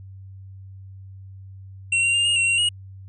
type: tone with pitch steps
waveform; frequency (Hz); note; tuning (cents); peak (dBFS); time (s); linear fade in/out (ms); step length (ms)
square; 2731 / 2762 / 2800 / 2843 / 2732 / 2753 / 2883; F7 / F7 / F7 / F7 / F7 / F7 / F#7; -39 / -20 / +4 / +30 / -39 / -25 / -46; -18; 1.92-2.69; 5; 110
effects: added 96 Hz sine -38 dBFS peak until 3.08 s + resampled to 22050 Hz